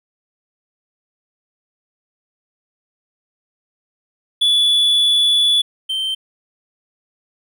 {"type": "tone pair in turn", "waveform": "triangle", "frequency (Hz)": [3438, 3118], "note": ["A7", "G7"], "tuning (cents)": [-41, -10], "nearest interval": "major second", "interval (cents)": 169, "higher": "first", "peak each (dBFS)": [-10, -17], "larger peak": "first", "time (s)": [[4.41, 5.62], [5.89, 6.15]], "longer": "first", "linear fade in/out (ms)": 10, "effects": []}